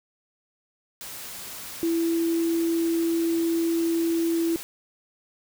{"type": "tone in noise", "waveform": "sine", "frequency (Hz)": 332.8, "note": "E4", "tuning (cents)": 17, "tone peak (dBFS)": -21, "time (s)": [1.83, 4.56], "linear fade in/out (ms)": 0, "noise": "white", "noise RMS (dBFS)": -38, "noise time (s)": [1.01, 4.63], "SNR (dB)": 14, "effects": []}